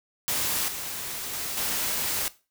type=noise with level steps; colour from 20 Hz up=white; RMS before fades=-27 / -34 / -32 / -28 dBFS; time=0.28-2.28 s; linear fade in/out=0 ms; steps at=0.68 / 1.33 / 1.57 s; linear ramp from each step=5 ms; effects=noise-tail reverb RT60 0.3 s tail -17 dB re dry